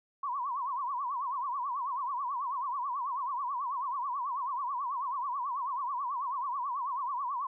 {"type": "tone with vibrato", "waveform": "sine", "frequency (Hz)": 1048, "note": "C6", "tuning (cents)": 2, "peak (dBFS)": -31, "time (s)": [0.23, 7.47], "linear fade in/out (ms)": 5, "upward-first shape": "triangle", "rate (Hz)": 9.2, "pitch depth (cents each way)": 200, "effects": []}